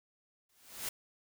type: noise with exponential growth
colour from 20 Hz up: white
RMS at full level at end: -35 dBFS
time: 0.49-0.89 s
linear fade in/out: 5 ms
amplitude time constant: 85 ms
effects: none